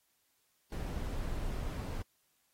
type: noise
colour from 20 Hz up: brown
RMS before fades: -37 dBFS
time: 0.72-2.02 s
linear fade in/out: 2 ms
effects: white hiss -75 dBFS RMS until 2.53 s + AAC 48 kbps